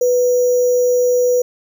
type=tone with sample-and-hold; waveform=sine; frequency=493.9 Hz; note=B4; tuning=in tune; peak=-11 dBFS; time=0.01-1.42 s; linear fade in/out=5 ms; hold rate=6300 Hz; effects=none